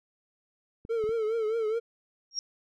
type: clicks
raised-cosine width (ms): 3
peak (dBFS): -31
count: 3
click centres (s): 0.851 / 1.04 / 1.092
type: tone with vibrato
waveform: triangle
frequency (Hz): 444.4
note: A4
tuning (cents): +17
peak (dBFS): -24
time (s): 0.89-1.8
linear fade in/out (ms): 20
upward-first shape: triangle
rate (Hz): 4.8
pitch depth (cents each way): 93
type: tone with exponential growth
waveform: sine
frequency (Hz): 5588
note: F8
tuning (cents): 0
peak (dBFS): -24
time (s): 2.31-2.39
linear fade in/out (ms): 1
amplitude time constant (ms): 17
effects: none